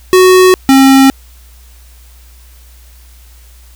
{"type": "tone pair in turn", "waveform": "square", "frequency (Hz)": [370, 268.9], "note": ["F#4", "C4"], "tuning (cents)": [0, 47], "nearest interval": "tritone", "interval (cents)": 553, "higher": "first", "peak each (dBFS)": -3, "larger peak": "neither", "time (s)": [[0.13, 0.54], [0.69, 1.1]], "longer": "neither", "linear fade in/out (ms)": 0, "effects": ["added 60 Hz sine -36 dBFS peak until 3.75 s", "white hiss -45 dBFS RMS until 3.75 s"]}